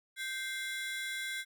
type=ring-modulated tone; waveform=30% pulse; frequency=1832 Hz; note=A#6; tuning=31 cents flat; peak=-30 dBFS; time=0.16-1.45 s; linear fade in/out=50 ms; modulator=268 Hz; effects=none